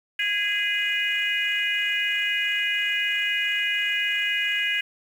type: tone cluster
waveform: sine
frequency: 1654 / 2050 / 2476 / 2899 Hz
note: G#6 / C7 / D#7 / F#7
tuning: -8 / -36 / -9 / -36 cents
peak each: -27 dBFS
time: 0.19-4.81 s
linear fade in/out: 5 ms
effects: tanh soft clip ceiling -13 dBFS + 8-bit